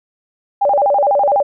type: tone with vibrato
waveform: sine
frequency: 681 Hz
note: F5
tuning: 44 cents flat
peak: -10 dBFS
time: 0.61-1.43 s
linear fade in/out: 10 ms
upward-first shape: square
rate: 12 Hz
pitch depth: 290 cents each way
effects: none